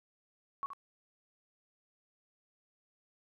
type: tone with echo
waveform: sine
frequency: 1113 Hz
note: C#6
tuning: 7 cents sharp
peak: -33 dBFS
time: 0.63-0.66 s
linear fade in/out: 0 ms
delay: 73 ms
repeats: 1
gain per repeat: -9 dB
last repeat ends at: 0.733 s
effects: none

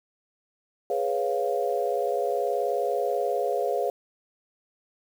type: chord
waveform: sine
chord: C# dominant seventh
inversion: second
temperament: equal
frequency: 415.3 / 493.9 / 554.4 / 698.5 Hz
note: G#4 / B4 / C#5 / E#5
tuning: 0 / 0 / 0 / 0 cents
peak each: -29 dBFS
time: 0.9-3.9 s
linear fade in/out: 2 ms
effects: 8-bit

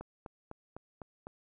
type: click train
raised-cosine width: 1 ms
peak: -29 dBFS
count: 6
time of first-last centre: 0.01-1.269 s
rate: 3.97 Hz
effects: none

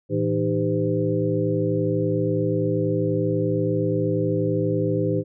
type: tone cluster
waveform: sine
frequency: 113 / 165.2 / 307.4 / 395.9 / 508 Hz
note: A2 / E3 / D#4 / G4 / B4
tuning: +47 / +4 / -21 / +17 / +49 cents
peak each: -26 dBFS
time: 0.09-5.24 s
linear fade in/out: 50 ms
effects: none

